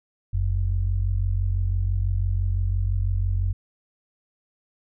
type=tone pair together; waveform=sine; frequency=46.53 / 92.5 Hz; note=F#1 / F#2; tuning=+10 / 0 cents; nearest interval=octave; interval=1190 cents; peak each=-23 dBFS; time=0.33-3.53 s; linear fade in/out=10 ms; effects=none